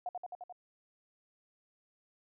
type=tone with echo; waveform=sine; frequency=720 Hz; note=F#5; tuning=47 cents flat; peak=-34 dBFS; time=0.06-0.09 s; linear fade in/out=2 ms; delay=87 ms; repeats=5; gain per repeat=-2 dB; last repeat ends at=0.525 s; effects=none